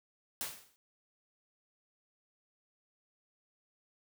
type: noise with exponential decay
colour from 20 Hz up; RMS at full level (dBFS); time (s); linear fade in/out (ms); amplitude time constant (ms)
white; -35; 0.41-0.76; 0; 75
effects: none